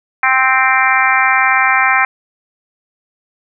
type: harmonic tone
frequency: 261.6 Hz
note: C4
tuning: in tune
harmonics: 3 / 4 / 5 / 6 / 7 / 8 / 9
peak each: -17 / -17 / -17 / -17 / -17 / -17 / -17 dBFS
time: 0.23-2.05 s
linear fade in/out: 2 ms
effects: none